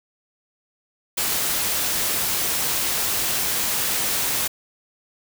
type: noise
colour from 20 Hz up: white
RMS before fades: -23 dBFS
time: 1.17-4.48 s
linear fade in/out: 10 ms
effects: none